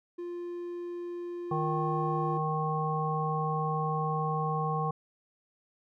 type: tone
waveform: triangle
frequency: 349.2 Hz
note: F4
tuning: in tune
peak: -33 dBFS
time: 0.18-2.38 s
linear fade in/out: 10 ms
type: harmonic tone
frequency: 155.56 Hz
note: D#3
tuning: in tune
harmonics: 1 / 3 / 5 / 7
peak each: -31 / -36 / -34 / -33 dBFS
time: 1.51-4.91 s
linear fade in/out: 5 ms
effects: none